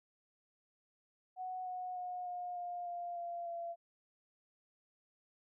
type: tone with pitch steps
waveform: sine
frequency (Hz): 740 / 731.5 / 723.1 / 714.8 / 706.6 / 698.5 / 690.4 / 682.5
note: F#5 / F#5 / F#5 / F5 / F5 / F5 / F5 / F5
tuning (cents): 0 / -20 / -40 / +40 / +20 / 0 / -20 / -40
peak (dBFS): -39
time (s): 1.36-3.76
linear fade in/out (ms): 50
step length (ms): 300
effects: none